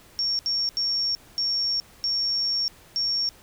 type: tone bursts at uneven times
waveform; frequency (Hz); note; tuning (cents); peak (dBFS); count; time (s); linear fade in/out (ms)
sine; 5510; F8; -24; -22; 6; 0.19-0.39 / 0.46-0.69 / 0.77-1.15 / 1.38-1.8 / 2.04-2.68 / 2.96-3.29; 0
effects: pink hiss -52 dBFS RMS until 3.42 s